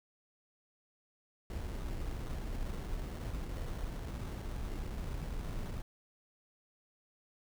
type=noise with sample-and-hold; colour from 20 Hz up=brown; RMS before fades=-39 dBFS; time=1.5-5.82 s; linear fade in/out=2 ms; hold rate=2450 Hz; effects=none